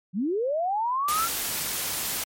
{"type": "linear sweep", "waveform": "sine", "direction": "up", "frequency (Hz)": [164.81, 1396.9], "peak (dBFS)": -23, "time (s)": [0.13, 1.29], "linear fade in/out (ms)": 50}
{"type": "noise", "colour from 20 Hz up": "white", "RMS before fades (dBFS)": -29, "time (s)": [1.08, 2.24], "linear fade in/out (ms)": 5}
{"effects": ["MP3 64 kbps"]}